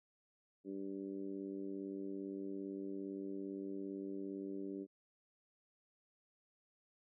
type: harmonic tone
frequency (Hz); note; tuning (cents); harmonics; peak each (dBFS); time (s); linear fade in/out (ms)
97.6; G2; -7; 2 / 3 / 4 / 5 / 6; -49 / -44 / -46 / -58 / -61; 0.64-4.87; 50
effects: none